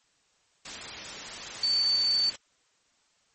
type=tone in noise; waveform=sine; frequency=4532 Hz; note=C#8; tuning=37 cents sharp; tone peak=-22 dBFS; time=1.63-2.3 s; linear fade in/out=5 ms; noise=white; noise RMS=-38 dBFS; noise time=0.65-2.36 s; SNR=+13 dB; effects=white hiss -68 dBFS RMS until 3.34 s + MP3 32 kbps